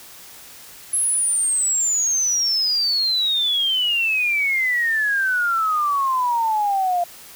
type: exponential sweep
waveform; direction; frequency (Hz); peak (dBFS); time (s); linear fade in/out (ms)
sine; down; 11000 to 690; -17; 0.93-7.04; 5
effects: white hiss -42 dBFS RMS until 7.35 s